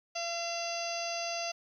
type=harmonic tone; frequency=681 Hz; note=F5; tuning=44 cents flat; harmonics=1 / 2 / 3 / 4 / 5 / 6 / 7 / 8 / 9; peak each=-36 / -46 / -48 / -40 / -49 / -50 / -40 / -49 / -42 dBFS; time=0.15-1.52 s; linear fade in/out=10 ms; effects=11-bit